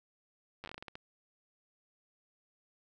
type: slowing click train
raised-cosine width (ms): 0.3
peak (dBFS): -28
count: 11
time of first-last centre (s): 0.64-0.955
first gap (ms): 9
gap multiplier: 1.26
effects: none